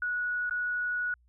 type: tone with dropouts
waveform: sine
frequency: 1464 Hz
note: F#6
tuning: 19 cents flat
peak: -28 dBFS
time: 0.02-1.14 s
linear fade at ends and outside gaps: 2 ms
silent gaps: 0.496-0.509 s
effects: added 60 Hz sine -61 dBFS peak until 1.28 s